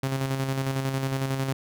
sawtooth tone with tremolo, 134.3 Hz, C3, 46 cents sharp, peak -20 dBFS, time 0.03-1.53 s, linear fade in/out 5 ms, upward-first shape square, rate 11 Hz, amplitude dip 40%, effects none

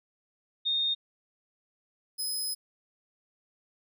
sine / 20% pulse tone pair in turn, 3679 / 5068 Hz, A#7 / D#8, -24 / +31 cents, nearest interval tritone, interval 555 cents, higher second, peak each -25 dBFS, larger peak neither, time 0.65-0.95 / 2.18-2.55 s, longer second, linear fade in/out 20 ms, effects none

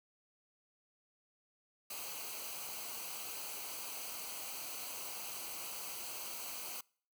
white noise with comb filter, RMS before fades -44 dBFS, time 1.9-6.81 s, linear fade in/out 5 ms, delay 0.56 ms, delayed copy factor -0.65, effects noise-tail reverb RT60 0.5 s tail -26 dB re dry

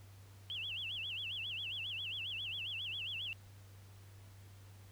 sine tone with vibrato, 3000 Hz, F#7, 23 cents sharp, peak -39 dBFS, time 0.5-3.33 s, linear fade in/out 0 ms, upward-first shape sine, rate 7.4 Hz, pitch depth 230 cents each way, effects added 98 Hz sine -54 dBFS peak until 4.91 s + pink hiss -64 dBFS RMS until 4.91 s

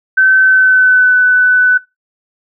sine tone with pitch glide, 1534 to 1498.1 Hz, G6 to F#6, -38 to +21 cents, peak -5 dBFS, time 0.17-1.78 s, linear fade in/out 10 ms, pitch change -41 cents, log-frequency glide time 0.38-1.15 s, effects noise-tail reverb RT60 0.2 s tail -20 dB re dry

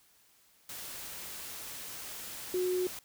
sine tone in noise, 364.8 Hz, F#4, 24 cents flat, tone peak -28 dBFS, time 2.54-2.87 s, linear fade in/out 2 ms, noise white, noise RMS -43 dBFS, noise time 0.69-2.99 s, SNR +12 dB, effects white hiss -65 dBFS RMS until 3.04 s

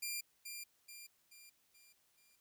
10% pulse tone with echo, 2391 Hz, D7, 30 cents sharp, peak -30 dBFS, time 0.02-0.21 s, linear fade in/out 10 ms, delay 430 ms, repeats 5, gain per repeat -6 dB, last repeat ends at 2.36 s, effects white hiss -75 dBFS RMS until 2.4 s

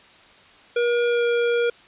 square tone with pitch glide, 477.6 to 474.3 Hz, A#4 to A#4, +42 to +30 cents, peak -19 dBFS, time 0.76-1.7 s, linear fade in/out 5 ms, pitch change -12 cents, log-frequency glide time 1.08-1.25 s, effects white hiss -50 dBFS RMS until 1.87 s + resampled to 8000 Hz

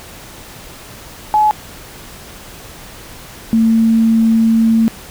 sine tone pair in turn, 851 / 225.4 Hz, G#5 / A3, +42 / +42 cents, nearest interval octave + major seventh, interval 2300 cents, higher first, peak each -8 dBFS, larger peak neither, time 1.34-1.51 / 3.53-4.88 s, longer second, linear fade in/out 0 ms, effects pink hiss -35 dBFS RMS until 5.1 s

